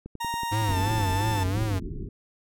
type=click train; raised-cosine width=3 ms; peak=-25 dBFS; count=11; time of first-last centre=0.06-0.995 s; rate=10.7 Hz
type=tone with pitch glide; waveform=40% pulse; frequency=932.3 to 883.5 Hz; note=A#5 to A5; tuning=0 to +7 cents; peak=-27 dBFS; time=0.2-1.44 s; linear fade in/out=10 ms; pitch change=-93 cents; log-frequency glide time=0.71-0.79 s
type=tone with vibrato; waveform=square; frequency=100.8 Hz; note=G2; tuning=49 cents sharp; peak=-25 dBFS; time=0.51-1.8 s; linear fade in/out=20 ms; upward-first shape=sine; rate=2.9 Hz; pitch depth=160 cents each way
type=low-pass noise; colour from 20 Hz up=pink; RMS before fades=-34 dBFS; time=0.68-2.09 s; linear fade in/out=5 ms; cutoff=410 Hz; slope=96 dB/octave
effects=none